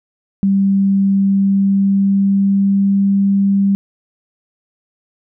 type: tone with pitch glide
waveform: sine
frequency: 196 to 197.59 Hz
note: G3 to G3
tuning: 0 to +14 cents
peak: -10 dBFS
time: 0.43-3.75 s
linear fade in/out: 0 ms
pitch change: +14 cents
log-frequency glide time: 1.14-3.03 s
effects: none